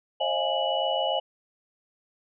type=tone cluster; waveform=sine; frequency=535 / 622 / 685 / 832 / 2947 Hz; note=C5 / D#5 / F5 / G#5 / F#7; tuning=+38 / -1 / -34 / +3 / -8 cents; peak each=-30 dBFS; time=0.2-1.2 s; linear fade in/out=10 ms; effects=none